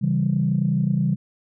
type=chord; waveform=sine; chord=C# diminished; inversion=none; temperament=equal with one note detuned; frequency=137 / 164.81 / 196 Hz; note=C#3 / E3 / G3; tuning=-20 / 0 / 0 cents; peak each=-22 dBFS; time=0.01-1.16 s; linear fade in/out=20 ms; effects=tanh soft clip ceiling -9 dBFS